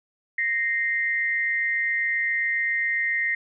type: tone pair together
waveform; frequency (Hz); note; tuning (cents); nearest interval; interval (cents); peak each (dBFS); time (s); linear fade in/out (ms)
sine; 1856.6 / 2084; A#6 / C7; -7 / -7; major second; 200; -24 / -25; 0.38-3.35; 5
effects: none